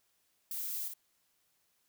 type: noise with echo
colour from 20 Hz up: violet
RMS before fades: -39 dBFS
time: 0.51-0.88 s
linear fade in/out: 2 ms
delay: 57 ms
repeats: 1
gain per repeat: -5 dB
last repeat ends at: 0.937 s
effects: white hiss -75 dBFS RMS until 1.88 s